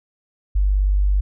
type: tone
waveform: sine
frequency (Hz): 49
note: G1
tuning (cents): 0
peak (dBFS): -14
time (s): 0.55-1.21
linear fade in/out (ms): 10
effects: none